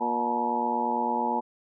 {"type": "harmonic tone with a mistuned harmonic", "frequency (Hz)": 119.1, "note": "A#2", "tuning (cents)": 38, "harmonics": [2, 3, 4, 5, 6, 7, 8], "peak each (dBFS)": [-32, -36, -35, -38, -36, -27, -31], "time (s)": [0, 1.41], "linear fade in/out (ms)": 20, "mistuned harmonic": 7, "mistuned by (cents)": 62, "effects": []}